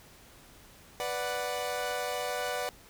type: chord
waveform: sawtooth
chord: B minor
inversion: none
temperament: equal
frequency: 493.9 / 587.3 / 740 Hz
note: B4 / D5 / F#5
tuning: 0 / 0 / 0 cents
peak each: -32 dBFS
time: 1-2.69 s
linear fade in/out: 0 ms
effects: pink hiss -55 dBFS RMS until 2.89 s